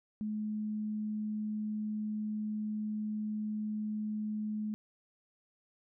sine tone, 213.1 Hz, G#3, 45 cents sharp, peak -33 dBFS, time 0.21-4.74 s, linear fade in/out 0 ms, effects none

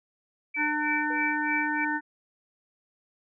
sine tone with tremolo, 2311 Hz, D7, 28 cents flat, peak -26 dBFS, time 0.54-1.85 s, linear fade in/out 10 ms, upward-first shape sine, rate 3.2 Hz, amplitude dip 100%
harmonic tone, 300 Hz, D4, 37 cents sharp, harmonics 1 / 3 / 5 / 6, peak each -31 / -31 / -31 / -31 dBFS, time 0.56-2.01 s, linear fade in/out 50 ms
sine tone with exponential decay, 489.5 Hz, B4, 15 cents flat, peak -36 dBFS, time 1.1-1.4 s, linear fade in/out 5 ms, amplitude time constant 65 ms
effects none

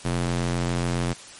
square tone with high-pass filter, 43.65 Hz, F1, in tune, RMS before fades -25 dBFS, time 0.04-1.14 s, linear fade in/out 20 ms, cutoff 110 Hz, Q 0.98, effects white hiss -43 dBFS RMS until 1.39 s + MP3 48 kbps

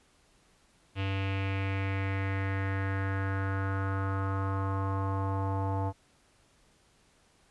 square tone with low-pass filter sweep, 97.1 Hz, G2, 16 cents flat, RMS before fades -31 dBFS, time 0.95-5.93 s, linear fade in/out 50 ms, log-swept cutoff 2800 to 860 Hz, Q 3.9, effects pink hiss -65 dBFS RMS until 7.5 s + resampled to 24000 Hz

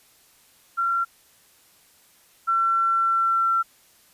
sine tone pair in turn, 1368 / 1349.9 Hz, F6 / E6, -36 / +41 cents, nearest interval unison, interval 23 cents, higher first, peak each -20 / -18 dBFS, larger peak second, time 0.77-1.05 / 2.47-3.63 s, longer second, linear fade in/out 20 ms, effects white hiss -57 dBFS RMS until 4.13 s + resampled to 32000 Hz

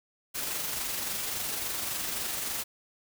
white noise with amplitude modulation, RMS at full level -32 dBFS, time 0.34-2.64 s, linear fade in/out 20 ms, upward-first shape sine, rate 23.6 Hz, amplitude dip 30%, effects none

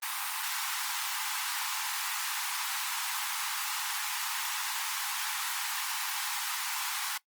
pink high-pass noise, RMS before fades -34 dBFS, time 0.02-7.18 s, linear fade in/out 10 ms, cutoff 810 Hz, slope 96 dB/octave, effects noise-tail reverb RT60 0.1 s tail -19 dB re dry + Opus 32 kbps

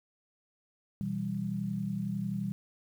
sine chord, E minor, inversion second, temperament equal, 123.47 / 164.81 / 196 Hz, B2 / E3 / G3, 0 / 0 / 0 cents, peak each -38 / -37 / -33 dBFS, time 1.01-2.52 s, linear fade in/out 0 ms, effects 10-bit

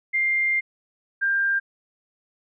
sine tone pair in turn, 2100 / 1593.3 Hz, C7 / G6, +6 / +28 cents, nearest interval perfect fourth, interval 478 cents, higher first, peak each -19 dBFS, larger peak neither, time 0.13-0.61 / 1.21-1.6 s, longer first, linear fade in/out 20 ms, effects none

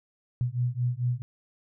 sine beating tone pair, 120.8 / 125.3 Hz, B2 / B2, -38 / +25 cents, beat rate 4.5 Hz, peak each -28 dBFS, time 0.41-1.22 s, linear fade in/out 0 ms, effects none

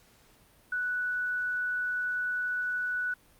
sine tone, 1480 Hz, F#6, in tune, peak -28 dBFS, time 0.72-3.14 s, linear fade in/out 5 ms, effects pink hiss -61 dBFS RMS until 3.39 s + Opus 48 kbps

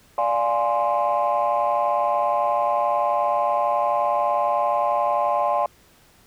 sine chord, D half-diminished seventh, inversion none, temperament equal, 587.3 / 698.5 / 830.6 / 1046.5 Hz, D5 / F5 / Ab5 / C6, 0 / 0 / 0 / 0 cents, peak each -23 dBFS, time 0.18-5.66 s, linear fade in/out 2 ms, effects tanh soft clip ceiling -12 dBFS + pink hiss -55 dBFS RMS until 6.26 s

